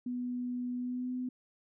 sine tone with pitch glide, 246.9 to 251.9 Hz, B3 to B3, 0 to +34 cents, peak -33 dBFS, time 0.06-1.29 s, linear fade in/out 5 ms, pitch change +34 cents, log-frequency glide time 0.77-1.11 s, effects none

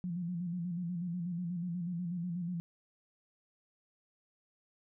sine tone with vibrato, 174.61 Hz, F3, in tune, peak -34 dBFS, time 0.04-2.6 s, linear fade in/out 0 ms, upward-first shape square, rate 8.2 Hz, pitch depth 59 cents each way, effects none

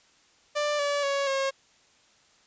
sawtooth tone with pitch steps, 591 / 574.2 / 557.8 / 541.9 Hz, D5 / D5 / C#5 / C#5, +11 / -39 / +11 / -39 cents, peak -21 dBFS, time 0.55-1.51 s, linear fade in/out 20 ms, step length 240 ms, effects white hiss -61 dBFS RMS until 2.46 s + resampled to 16000 Hz

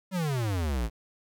square exponential sweep, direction down, 196 to 52 Hz, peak -27 dBFS, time 0.11-0.9 s, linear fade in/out 50 ms, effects 10-bit

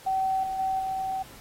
sine tone with level steps, 764 Hz, G5, 45 cents flat, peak -23 / -28 / -24 / -27 dBFS, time 0.06-1.23 s, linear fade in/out 10 ms, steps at 0.43 / 0.59 / 0.79 s, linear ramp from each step 5 ms, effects pink hiss -49 dBFS RMS until 1.4 s + AAC 48 kbps

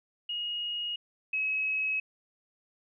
sine tone pair in turn, 2876 / 2562 Hz, F#7 / E7, -50 / -50 cents, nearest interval major second, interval 200 cents, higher first, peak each -31 / -27 dBFS, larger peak second, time 0.29-0.96 / 1.33-2 s, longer neither, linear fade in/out 5 ms, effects none

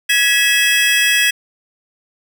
square tone cluster, 1674 / 1949 / 2591 / 3291 Hz, G#6 / B6 / E7 / G#7, +13 / -23 / -30 / -16 cents, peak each -18 dBFS, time 0.09-1.31 s, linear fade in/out 10 ms, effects none

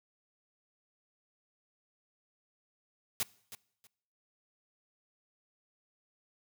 white noise with echo, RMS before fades -32 dBFS, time 3.2-3.23 s, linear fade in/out 0 ms, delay 320 ms, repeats 2, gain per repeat -14 dB, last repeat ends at 3.87 s, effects noise-tail reverb RT60 0.7 s tail -22 dB re dry

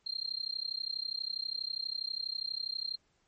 sine tone with amplitude modulation, 4186 Hz, C8, in tune, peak -30 dBFS, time 0.06-2.96 s, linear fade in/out 10 ms, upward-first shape sine, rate 32.3 Hz, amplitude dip 100%, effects pink hiss -73 dBFS RMS until 3.27 s + MP3 32 kbps

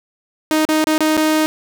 sawtooth tone with dropouts, 311.1 Hz, D#4, in tune, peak -9 dBFS, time 0.51-1.46 s, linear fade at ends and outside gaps 0 ms, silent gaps 0.652-0.689 / 0.842-0.87 / 0.98-1.006 / 1.169-1.176 s, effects none

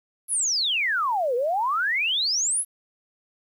sine exponential two-way sweep, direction down then up, 11440 to 466.2 to 11440 Hz, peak -21 dBFS, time 0.28-2.65 s, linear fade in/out 50 ms, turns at 1.35 s, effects 9-bit

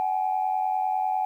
sine tone pair together, 753 / 843 Hz, F#5 / G#5, +30 / +26 cents, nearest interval major second, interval 196 cents, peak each -24 / -26 dBFS, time 0-1.25 s, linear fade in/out 0 ms, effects tanh soft clip ceiling -16 dBFS + 10-bit

